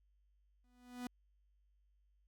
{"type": "tone with exponential growth", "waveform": "45% pulse", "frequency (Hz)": 246.9, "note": "B3", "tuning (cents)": 0, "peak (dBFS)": -39, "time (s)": [0.64, 1.07], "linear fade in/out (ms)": 2, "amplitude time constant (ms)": 93, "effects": ["added 50 Hz sine -70 dBFS peak until 2.27 s"]}